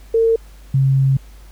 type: tone pair in turn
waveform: sine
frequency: 453.9 / 134.95 Hz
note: A#4 / C#3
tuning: -46 / -46 cents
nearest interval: octave + major sixth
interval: 2100 cents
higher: first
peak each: -11 dBFS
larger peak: neither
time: 0.14-0.36 / 0.74-1.17 s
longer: second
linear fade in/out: 5 ms
effects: added 50 Hz sine -38 dBFS peak until 1.51 s + pink hiss -50 dBFS RMS until 1.51 s